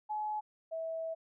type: tone pair in turn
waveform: sine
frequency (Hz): 850 / 650.9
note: G#5 / E5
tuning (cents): +40 / -22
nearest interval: perfect fourth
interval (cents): 462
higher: first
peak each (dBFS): -33 / -35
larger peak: first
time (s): 0.09-0.41 / 0.71-1.15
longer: second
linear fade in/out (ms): 20
effects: none